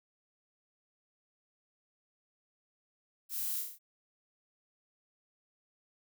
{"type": "noise with echo", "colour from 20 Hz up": "violet", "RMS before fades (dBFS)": -38, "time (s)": [3.29, 3.64], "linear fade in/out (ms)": 50, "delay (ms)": 30, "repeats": 5, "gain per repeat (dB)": -3, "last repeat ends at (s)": 3.79, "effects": []}